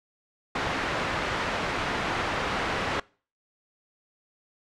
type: low-pass noise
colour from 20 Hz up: white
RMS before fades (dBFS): -29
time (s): 0.55-3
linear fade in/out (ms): 5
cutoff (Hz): 1800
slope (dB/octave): 12
effects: noise-tail reverb RT60 0.4 s tail -24 dB re dry + low-pass 8000 Hz 12 dB/octave